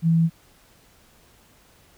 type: tone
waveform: sine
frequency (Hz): 164.81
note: E3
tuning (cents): 0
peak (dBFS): -15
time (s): 0.02-0.3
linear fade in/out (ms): 50
effects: pink hiss -56 dBFS RMS until 1.97 s